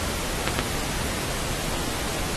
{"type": "clicks", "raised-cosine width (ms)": 0.3, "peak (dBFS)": -4, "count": 2, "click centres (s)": [0.476, 0.59], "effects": ["pink hiss -29 dBFS RMS until 2.36 s", "AAC 32 kbps"]}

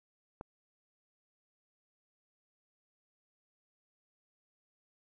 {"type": "click", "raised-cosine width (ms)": 1, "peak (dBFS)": -28, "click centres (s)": 0.411, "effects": []}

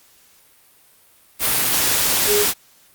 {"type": "tone in noise", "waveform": "sine", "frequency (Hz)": 414.1, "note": "G#4", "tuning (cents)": -5, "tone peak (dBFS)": -17, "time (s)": [2.26, 2.46], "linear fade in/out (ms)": 50, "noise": "white", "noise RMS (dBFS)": -18, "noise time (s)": [1.39, 2.54], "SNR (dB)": -2, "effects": ["white hiss -53 dBFS RMS until 2.94 s", "Opus 48 kbps"]}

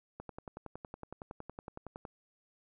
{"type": "click train", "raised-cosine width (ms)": 1, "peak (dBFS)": -29, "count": 21, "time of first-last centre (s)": [0.2, 2.052], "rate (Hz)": 10.8, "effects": []}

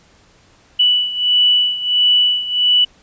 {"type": "beating tone pair", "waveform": "sine", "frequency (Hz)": [2960, 2961.5], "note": ["F#7", "F#7"], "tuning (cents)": [0, 1], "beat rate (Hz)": 1.5, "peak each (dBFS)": [-13, -17], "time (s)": [0.79, 2.85], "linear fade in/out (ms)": 10, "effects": ["pink hiss -51 dBFS RMS until 3.02 s", "resampled to 16000 Hz"]}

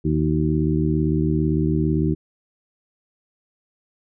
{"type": "harmonic tone with a mistuned harmonic", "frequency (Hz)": 77.78, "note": "D#2", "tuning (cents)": 0, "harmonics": [1, 2, 3, 4, 5], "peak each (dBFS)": [-25, -21, -26, -23, -27], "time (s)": [0.04, 2.15], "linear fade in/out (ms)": 20, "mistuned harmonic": 5, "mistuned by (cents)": -50, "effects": []}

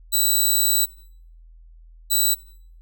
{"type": "tone pair in turn", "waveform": "5% pulse", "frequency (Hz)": [3950, 3950], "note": ["B7", "B7"], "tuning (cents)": [0, 0], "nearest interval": "unison", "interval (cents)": 0, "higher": "neither", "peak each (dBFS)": -9, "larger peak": "neither", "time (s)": [[0.12, 0.86], [2.1, 2.35]], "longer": "first", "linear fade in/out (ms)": 20, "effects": ["noise-tail reverb RT60 0.6 s tail -24 dB re dry", "added 41 Hz sine -44 dBFS peak until 2.81 s"]}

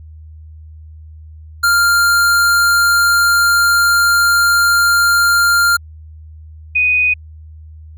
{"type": "tone pair in turn", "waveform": ["square", "sine"], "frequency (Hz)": [1396.9, 2489], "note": ["F6", "D#7"], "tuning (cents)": [0, 0], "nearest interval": "minor seventh", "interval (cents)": 1000, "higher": "second", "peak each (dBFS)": -10, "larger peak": "neither", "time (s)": [[1.63, 5.77], [6.75, 7.14]], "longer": "first", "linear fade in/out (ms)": 10, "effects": ["added 78 Hz sine -33 dBFS peak until 7.97 s"]}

